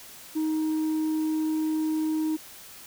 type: tone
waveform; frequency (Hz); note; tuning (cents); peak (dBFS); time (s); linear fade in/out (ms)
sine; 313; D#4; +10; -21; 0.35-2.37; 20
effects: tanh soft clip ceiling -23 dBFS + white hiss -46 dBFS RMS until 2.86 s